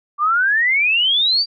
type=exponential sweep; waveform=sine; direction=up; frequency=1155 to 4776 Hz; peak=-13 dBFS; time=0.18-1.46 s; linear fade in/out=50 ms; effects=none